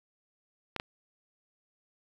clicks, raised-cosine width 0.3 ms, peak -17 dBFS, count 2, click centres 0.763 / 0.799 s, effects 8-bit

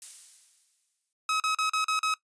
violet noise with exponential decay, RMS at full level -36 dBFS, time 0.02-1.13 s, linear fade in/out 1 ms, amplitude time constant 240 ms
sawtooth tone bursts, 1277 Hz, D#6, 45 cents sharp, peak -21 dBFS, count 6, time 1.29-2.14 s, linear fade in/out 2 ms, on 110 ms, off 38 ms
effects noise-tail reverb RT60 0.1 s tail -19 dB re dry + resampled to 22050 Hz

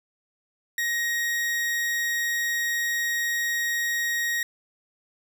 40% pulse tone, 1882 Hz, A#6, 16 cents sharp, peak -23 dBFS, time 0.78-4.43 s, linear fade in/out 2 ms, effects none

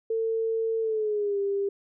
sine tone with pitch glide, 450 to 398.6 Hz, A4 to G4, +39 to +29 cents, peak -24 dBFS, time 0.1-1.69 s, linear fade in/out 5 ms, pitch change -210 cents, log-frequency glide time 0.8-1.39 s, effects none

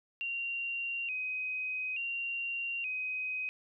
sine tone with vibrato, 2637 Hz, E7, in tune, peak -33 dBFS, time 0.21-3.49 s, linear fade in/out 0 ms, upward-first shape square, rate 0.57 Hz, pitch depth 81 cents each way, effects none

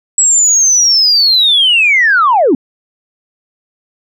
sine linear sweep, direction down, 7810 to 230 Hz, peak -5 dBFS, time 0.18-2.55 s, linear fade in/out 2 ms, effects tanh soft clip ceiling -1 dBFS

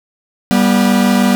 45% pulse tone pair together, 196 / 242.5 Hz, G3 / B3, 0 / -31 cents, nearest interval major third, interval 369 cents, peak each -12 dBFS, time 0.51-1.35 s, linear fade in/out 0 ms, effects none

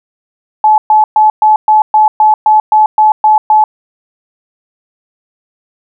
sine tone bursts, 859 Hz, A5, 42 cents flat, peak -3 dBFS, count 12, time 0.64-3.64 s, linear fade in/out 2 ms, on 140 ms, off 120 ms, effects none

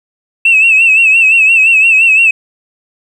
sine tone with vibrato, 2640 Hz, E7, 2 cents sharp, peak -3 dBFS, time 0.45-2.31 s, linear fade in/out 5 ms, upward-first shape sine, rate 5.8 Hz, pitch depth 70 cents each way, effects tanh soft clip ceiling 0 dBFS + 7-bit

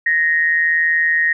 sine tone with amplitude modulation, 1864.7 Hz, A#6, in tune, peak -10 dBFS, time 0.06-1.33 s, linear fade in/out 5 ms, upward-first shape sine, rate 161 Hz, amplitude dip 60%, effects none

